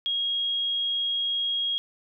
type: tone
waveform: sine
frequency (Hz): 3279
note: G#7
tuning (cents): -23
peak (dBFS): -24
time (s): 0.06-1.78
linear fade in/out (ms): 0
effects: none